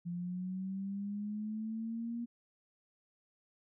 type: linear sweep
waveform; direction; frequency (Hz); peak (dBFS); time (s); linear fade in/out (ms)
sine; up; 172 to 237.7; -36; 0.05-2.26; 20
effects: none